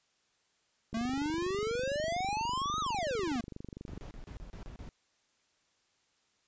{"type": "click train", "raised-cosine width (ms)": 3, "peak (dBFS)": -30, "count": 75, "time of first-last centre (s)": [0.93, 3.975], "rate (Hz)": 24.3}
{"type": "exponential two-way sweep", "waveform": "square", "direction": "up then down", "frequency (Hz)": [220.7, 1298, 220.7], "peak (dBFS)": -32, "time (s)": [0.94, 3.41], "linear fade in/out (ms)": 5, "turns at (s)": 2.8}
{"type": "noise bursts", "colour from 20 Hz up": "brown", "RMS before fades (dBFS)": -45, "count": 8, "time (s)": [3.88, 4.89], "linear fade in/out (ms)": 0, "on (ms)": 100, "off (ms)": 30}
{"effects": ["white hiss -73 dBFS RMS until 6.47 s", "resampled to 16000 Hz"]}